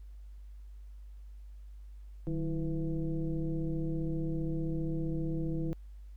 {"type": "tone with frequency modulation", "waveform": "sine", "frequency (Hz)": 154.4, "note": "D#3", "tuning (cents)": -13, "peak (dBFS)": -30, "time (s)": [2.27, 5.73], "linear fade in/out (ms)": 0, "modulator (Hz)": 172, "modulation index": 1.3, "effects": ["added 50 Hz sine -45 dBFS peak until 6.16 s", "pink hiss -74 dBFS RMS until 6.16 s"]}